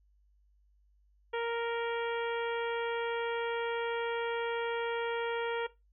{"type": "harmonic tone", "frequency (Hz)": 466.2, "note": "A#4", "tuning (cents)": 0, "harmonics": [1, 2, 3, 4, 5, 6, 7], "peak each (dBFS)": [-32, -38, -42, -44, -46, -48, -49], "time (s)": [1.33, 5.67], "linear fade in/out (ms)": 10, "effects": ["noise-tail reverb RT60 0.2 s tail -17 dB re dry", "added 50 Hz sine -64 dBFS peak until 5.92 s"]}